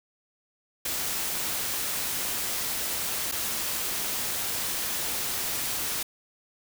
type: noise with dropouts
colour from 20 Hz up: white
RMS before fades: -30 dBFS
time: 0.85-6.03 s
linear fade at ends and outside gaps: 5 ms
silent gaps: 3.315-3.321 s
effects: none